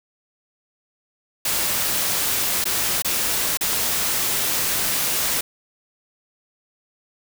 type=noise with dropouts; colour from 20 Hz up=white; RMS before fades=-22 dBFS; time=1.45-5.41 s; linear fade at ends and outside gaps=5 ms; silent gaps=2.642-2.654 / 3.022-3.046 / 3.573-3.609 s; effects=none